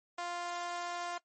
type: tone with high-pass filter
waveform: sawtooth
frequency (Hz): 349.2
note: F4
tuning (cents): 0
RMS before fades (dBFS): -39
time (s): 0.18-1.18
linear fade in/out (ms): 5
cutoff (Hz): 790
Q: 1.8
effects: noise-tail reverb RT60 0.1 s tail -20 dB re dry + MP3 32 kbps